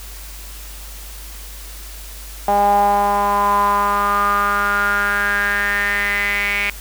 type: tone with band-pass filter sweep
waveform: sawtooth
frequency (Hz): 202.9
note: G#3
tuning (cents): -40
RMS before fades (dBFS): -17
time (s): 2.48-6.7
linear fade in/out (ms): 2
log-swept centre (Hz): 760 to 2300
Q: 7.2
effects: added 50 Hz sine -33 dBFS peak until 6.8 s + white hiss -37 dBFS RMS until 6.8 s